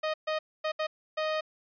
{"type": "tone bursts at uneven times", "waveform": "sawtooth", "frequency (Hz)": 622.3, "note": "D#5", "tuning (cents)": 0, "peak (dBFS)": -24, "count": 5, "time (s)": [[0.03, 0.14], [0.27, 0.39], [0.64, 0.72], [0.79, 0.87], [1.17, 1.41]], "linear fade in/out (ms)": 10, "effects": ["resampled to 11025 Hz"]}